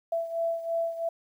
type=beating tone pair; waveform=sine; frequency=666 / 669 Hz; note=E5 / E5; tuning=+18 / +25 cents; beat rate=3 Hz; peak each=-28 / -33 dBFS; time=0.12-1.09 s; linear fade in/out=5 ms; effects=10-bit